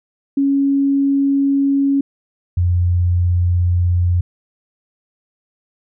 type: tone pair in turn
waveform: sine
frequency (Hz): 277.2 / 88.35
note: C#4 / F2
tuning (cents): 0 / +21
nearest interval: octave + minor sixth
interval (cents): 1979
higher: first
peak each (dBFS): -12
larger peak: neither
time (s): 0.37-2.01 / 2.57-4.21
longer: neither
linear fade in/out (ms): 5
effects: none

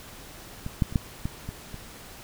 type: clicks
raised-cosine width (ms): 5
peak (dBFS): -20 / -9 / -24 / -9 / -16 / -21 / -24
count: 7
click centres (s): 0.664 / 0.822 / 0.925 / 0.958 / 1.255 / 1.49 / 1.743
effects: pink hiss -45 dBFS RMS until 2.23 s

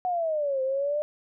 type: exponential two-way sweep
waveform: sine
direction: down then up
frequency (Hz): 740 to 520 to 604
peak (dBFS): -24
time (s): 0.05-1.02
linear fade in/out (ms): 0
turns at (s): 0.62
effects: none

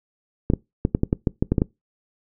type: clicks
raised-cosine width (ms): 3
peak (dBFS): -5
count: 11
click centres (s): 0.501 / 0.536 / 0.851 / 0.949 / 1.034 / 1.129 / 1.272 / 1.425 / 1.52 / 1.582 / 1.619
effects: noise-tail reverb RT60 0.2 s tail -23 dB re dry

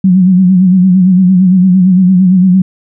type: tone with vibrato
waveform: sine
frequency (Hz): 184.7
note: F#3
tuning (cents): -3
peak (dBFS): -3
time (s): 0.04-2.62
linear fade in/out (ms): 5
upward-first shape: sine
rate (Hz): 8.8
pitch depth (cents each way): 67
effects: none

